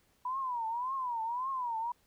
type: tone with vibrato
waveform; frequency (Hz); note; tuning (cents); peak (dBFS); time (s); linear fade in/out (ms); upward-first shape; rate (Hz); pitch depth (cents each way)
sine; 980; B5; -14; -32; 0.25-1.92; 5; triangle; 1.8; 190
effects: pink hiss -70 dBFS RMS until 2.06 s